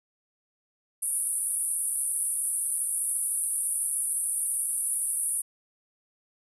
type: band-pass noise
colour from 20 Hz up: white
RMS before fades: -29 dBFS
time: 1.02-5.42 s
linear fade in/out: 10 ms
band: 9100 to 11000 Hz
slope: 96 dB/octave
effects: none